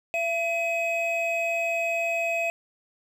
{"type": "tone pair together", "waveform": "triangle", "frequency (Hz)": [674.5, 2540], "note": ["E5", "D#7"], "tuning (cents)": [40, 35], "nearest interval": "octave + major seventh", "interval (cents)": 2295, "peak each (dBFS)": -25, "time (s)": [0.14, 2.5], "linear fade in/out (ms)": 0, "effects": []}